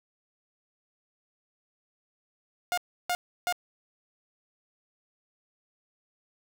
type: tone bursts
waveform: sawtooth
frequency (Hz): 712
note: F5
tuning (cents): +33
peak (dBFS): -22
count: 3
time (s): 2.72-3.525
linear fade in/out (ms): 0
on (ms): 55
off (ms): 320
effects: none